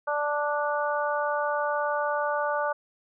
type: harmonic tone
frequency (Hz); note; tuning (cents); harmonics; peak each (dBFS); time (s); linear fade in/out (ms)
293.7; D4; 0; 2 / 3 / 4 / 5; -28 / -30 / -31 / -32; 0.07-2.73; 10
effects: none